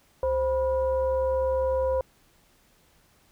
sine tone with frequency modulation, 523.3 Hz, C5, in tune, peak -22 dBFS, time 0.23-2.01 s, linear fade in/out 2 ms, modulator 455 Hz, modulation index 0.57, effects pink hiss -62 dBFS RMS until 3.31 s

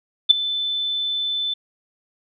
sine tone with ADSR envelope, 3520 Hz, A7, in tune, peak -4 dBFS, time 0.29-1.54 s, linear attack 19 ms, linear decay 7 ms, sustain -17 dB, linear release 8 ms, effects none

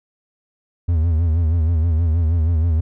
triangle tone with vibrato, 82 Hz, E2, 9 cents flat, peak -12 dBFS, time 0.88-2.81 s, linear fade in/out 10 ms, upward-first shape sine, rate 6.3 Hz, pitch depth 96 cents each way, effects none

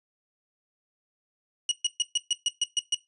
25% pulse tone bursts, 2900 Hz, F#7, 35 cents flat, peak -18 dBFS, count 9, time 1.69-2.946 s, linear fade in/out 2 ms, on 24 ms, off 130 ms, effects noise-tail reverb RT60 0.2 s tail -18 dB re dry + resampled to 24000 Hz

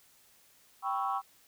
sine chord, C# half-diminished seventh, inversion second, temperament equal, 784 / 987.8 / 1108.7 / 1318.5 Hz, G5 / B5 / C#6 / E6, 0 / 0 / 0 / 0 cents, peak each -33 / -37 / -33 / -37 dBFS, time 0.82-1.22 s, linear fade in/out 50 ms, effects tanh soft clip ceiling -21 dBFS + white hiss -63 dBFS RMS until 1.47 s

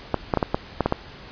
clicks, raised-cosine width 1 ms, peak -5 dBFS, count 8, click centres 0.143 / 0.338 / 0.373 / 0.428 / 0.545 / 0.807 / 0.86 / 0.924 s, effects pink hiss -42 dBFS RMS until 1.31 s + resampled to 11025 Hz

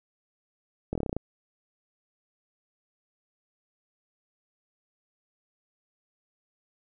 slowing click train, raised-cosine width 2 ms, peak -16 dBFS, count 9, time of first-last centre 0.93-1.166 s, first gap 23 ms, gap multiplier 1.07, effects none

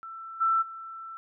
sine tone with level steps, 1334 Hz, E6, 20 cents sharp, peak -38 / -21 / -38 dBFS, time 0.03-1.17 s, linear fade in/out 0 ms, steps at 0.4 / 0.61 s, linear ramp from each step 20 ms, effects none

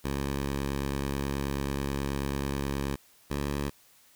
10% pulse tone pair in turn, 69.3 / 71.12 Hz, C#2 / C#2, 0 / +45 cents, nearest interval unison, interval 45 cents, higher second, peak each -21 dBFS, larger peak neither, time 0.04-2.96 / 3.3-3.7 s, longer first, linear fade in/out 10 ms, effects white hiss -60 dBFS RMS until 4.15 s

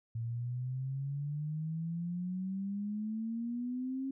sine exponential sweep, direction up, 113.5 to 271.1 Hz, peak -34 dBFS, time 0.15-4.11 s, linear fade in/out 5 ms, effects none

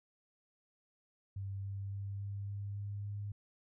sine tone with pitch steps, 98 / 98.68 / 99.37 / 100.06 / 100.76 / 101.46 / 102.16 Hz, G2 / G2 / G2 / G2 / G2 / G#2 / G#2, 0 / +12 / +24 / +36 / +48 / -40 / -28 cents, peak -38 dBFS, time 1.36-3.32 s, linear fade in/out 5 ms, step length 280 ms, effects none

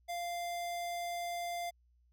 square tone, 695 Hz, F5, 9 cents flat, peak -37 dBFS, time 0.08-1.71 s, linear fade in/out 20 ms, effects added 60 Hz sine -66 dBFS peak until 2.12 s

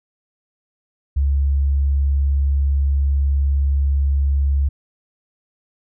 sine tone, 69.6 Hz, C#2, 8 cents sharp, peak -14 dBFS, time 1.16-4.69 s, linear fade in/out 10 ms, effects none

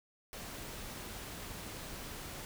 pink noise, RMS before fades -45 dBFS, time 0.33-2.45 s, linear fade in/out 0 ms, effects none

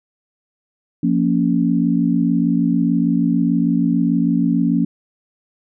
sine chord, Bb minor, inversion second, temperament just, 174.81 / 233.1 / 279.7 Hz, F3 / Bb3 / Db4, +2 / 0 / +16 cents, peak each -18 dBFS, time 1.03-4.85 s, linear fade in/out 5 ms, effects none

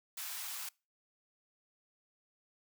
white high-pass noise, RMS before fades -42 dBFS, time 0.17-0.69 s, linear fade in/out 5 ms, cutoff 810 Hz, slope 24 dB/octave, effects noise-tail reverb RT60 0.3 s tail -25 dB re dry

